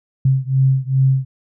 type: beating tone pair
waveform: sine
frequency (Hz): 132.1 / 134.6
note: C3 / C3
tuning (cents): +17 / +49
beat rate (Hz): 2.5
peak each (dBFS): -15 / -16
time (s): 0.25-1.25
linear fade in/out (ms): 5
effects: none